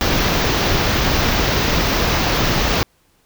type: band-stop noise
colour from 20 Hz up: pink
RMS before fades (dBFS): -17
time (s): 0.01-2.83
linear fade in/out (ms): 0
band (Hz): 6200 to 15000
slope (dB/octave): 48
effects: pink hiss -59 dBFS RMS until 3.25 s